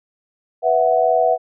sine chord, B suspended fourth, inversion none, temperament just, 493.9 / 658.5 / 740.8 Hz, B4 / E5 / F#5, 0 / -2 / +2 cents, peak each -19 / -16 / -17 dBFS, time 0.62-1.38 s, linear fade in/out 50 ms, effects none

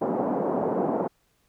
pink band-pass noise, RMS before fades -26 dBFS, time 0.01-1.08 s, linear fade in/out 10 ms, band 210 to 840 Hz, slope 24 dB/octave, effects pink hiss -68 dBFS RMS until 1.48 s

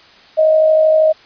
sine tone with amplitude modulation, 628 Hz, D#5, 16 cents sharp, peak -6 dBFS, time 0.37-1.13 s, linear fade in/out 20 ms, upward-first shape sine, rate 52.7 Hz, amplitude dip 40%, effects white hiss -44 dBFS RMS until 1.25 s + resampled to 11025 Hz

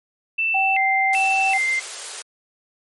sine tone with vibrato, 2359 Hz, D7, 7 cents sharp, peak -18 dBFS, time 0.38-1.8 s, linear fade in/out 10 ms, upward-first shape square, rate 1.3 Hz, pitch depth 210 cents each way
sine tone, 772 Hz, G5, 27 cents flat, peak -19 dBFS, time 0.54-1.58 s, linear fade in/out 10 ms
white high-pass noise, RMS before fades -32 dBFS, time 1.13-2.22 s, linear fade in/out 2 ms, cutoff 380 Hz, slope 48 dB/octave
effects MP3 48 kbps

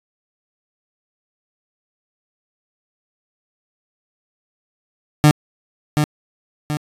30% pulse tone with echo, 150 Hz, D3, 37 cents sharp, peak -5 dBFS, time 5.24-5.31 s, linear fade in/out 0 ms, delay 730 ms, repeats 2, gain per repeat -6 dB, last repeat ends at 6.77 s, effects resampled to 32000 Hz

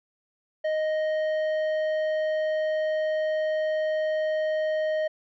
sine tone with tanh clipping, 622.3 Hz, D#5, in tune, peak -25 dBFS, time 0.64-5.08 s, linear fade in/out 10 ms, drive 9 dB, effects none

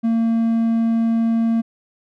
triangle tone, 228.1 Hz, A#3, 37 cents flat, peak -13 dBFS, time 0.03-1.62 s, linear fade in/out 20 ms, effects none

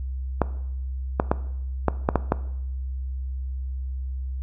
clicks, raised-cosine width 1 ms, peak -4 dBFS, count 7, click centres 0.417 / 1.199 / 1.315 / 1.883 / 2.089 / 2.157 / 2.321 s, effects noise-tail reverb RT60 0.8 s tail -17 dB re dry + added 65 Hz sine -27 dBFS peak until 4.42 s

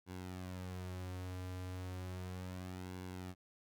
sawtooth tone with flanger, 91.7 Hz, F#2, 15 cents flat, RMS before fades -45 dBFS, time 0.06-3.35 s, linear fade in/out 50 ms, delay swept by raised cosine 1.6 to 5.5 ms, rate 0.34 Hz, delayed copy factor -0.55, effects none

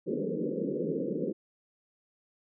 white band-pass noise, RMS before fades -32 dBFS, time 0.06-1.33 s, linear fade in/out 20 ms, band 150 to 520 Hz, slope 96 dB/octave, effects none

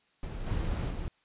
brown noise with level steps, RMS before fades -37 / -31 / -36 dBFS, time 0.23-1.08 s, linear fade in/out 0 ms, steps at 0.46 / 0.9 s, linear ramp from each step 10 ms, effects white hiss -69 dBFS RMS until 1.24 s + resampled to 8000 Hz

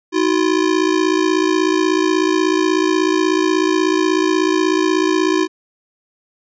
square ring-modulated tone, 343.6 Hz, F4, 28 cents flat, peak -11 dBFS, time 0.12-5.48 s, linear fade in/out 50 ms, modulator 28.2 Hz, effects resampled to 16000 Hz

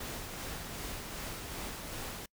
pink noise with tremolo, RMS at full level -40 dBFS, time 0-2.26 s, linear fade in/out 5 ms, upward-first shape sine, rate 2.6 Hz, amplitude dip 30%, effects noise-tail reverb RT60 0.1 s tail -26 dB re dry

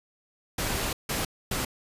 pink noise bursts at uneven times, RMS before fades -29 dBFS, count 3, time 0.58-0.93 / 1.09-1.25 / 1.51-1.65 s, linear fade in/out 5 ms, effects resampled to 32000 Hz

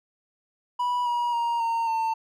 triangle tone with pitch steps, 980 / 959.3 / 939 / 919.1 / 899.7 Hz, B5 / A#5 / A#5 / A#5 / A5, -14 / +49 / +12 / -25 / +38 cents, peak -21 dBFS, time 0.79-2.14 s, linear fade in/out 10 ms, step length 270 ms, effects none

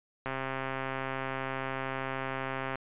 click train, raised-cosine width 0.5 ms, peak -19 dBFS, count 333, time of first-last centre 0.26-2.756 s, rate 133 Hz, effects resampled to 8000 Hz

